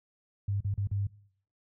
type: tone with dropouts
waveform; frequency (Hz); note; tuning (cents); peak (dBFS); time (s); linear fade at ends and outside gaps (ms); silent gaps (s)
sine; 100; G2; +35; -27; 0.48-1.07; 5; 0.606-0.646 / 0.741-0.777 / 0.873-0.913
effects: noise-tail reverb RT60 0.6 s tail -21 dB re dry